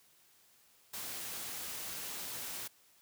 white noise, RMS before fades -42 dBFS, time 0.93-2.68 s, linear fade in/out 10 ms, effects white hiss -66 dBFS RMS until 3.01 s + high-pass 60 Hz 12 dB/octave

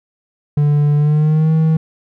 triangle tone with pitch glide, 146.83 to 159.2 Hz, D3 to D#3, 0 to +40 cents, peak -8 dBFS, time 0.57-1.77 s, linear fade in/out 5 ms, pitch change +140 cents, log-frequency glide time 0.96-1.52 s, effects none

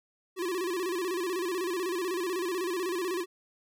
square tone with vibrato, 358.8 Hz, F4, 47 cents sharp, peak -30 dBFS, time 0.36-3.26 s, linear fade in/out 50 ms, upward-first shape square, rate 16 Hz, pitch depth 89 cents each way, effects none

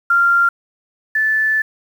sine tone pair in turn, 1388 / 1748.8 Hz, F6 / A6, -11 / -11 cents, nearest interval major third, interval 400 cents, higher second, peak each -10 / -13 dBFS, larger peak first, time 0.1-0.49 / 1.15-1.62 s, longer second, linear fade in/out 5 ms, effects 7-bit

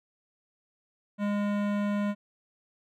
sine tone with hard clipping, 204.8 Hz, G#3, 24 cents flat, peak -28 dBFS, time 1.18-2.15 s, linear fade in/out 50 ms, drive 18 dB, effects none

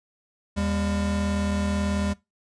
square tone pair together, 79.81 / 201.1 Hz, D#2 / G3, +45 / +44 cents, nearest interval octave + major third, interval 1599 cents, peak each -28 / -26 dBFS, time 0.56-2.14 s, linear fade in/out 20 ms, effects noise-tail reverb RT60 0.2 s tail -20 dB re dry + resampled to 22050 Hz

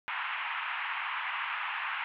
pink band-pass noise, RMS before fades -35 dBFS, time 0.08-2.04 s, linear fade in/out 0 ms, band 890 to 2900 Hz, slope 48 dB/octave, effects none

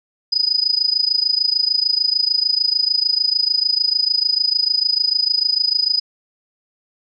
sine tone with amplitude modulation, 4978 Hz, D#8, in tune, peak -11 dBFS, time 0.32-6 s, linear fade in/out 10 ms, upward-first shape sine, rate 26.7 Hz, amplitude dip 90%, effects none

